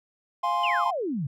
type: chord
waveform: triangle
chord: F minor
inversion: none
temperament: equal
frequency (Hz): 698.5 / 830.6 / 1046.5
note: F5 / Ab5 / C6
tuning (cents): 0 / 0 / 0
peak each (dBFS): -27 / -28 / -23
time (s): 0.43-0.91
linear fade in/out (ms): 10
type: exponential sweep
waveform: sine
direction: down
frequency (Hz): 3136 to 127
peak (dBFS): -26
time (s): 0.63-1.27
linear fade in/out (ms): 5
effects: none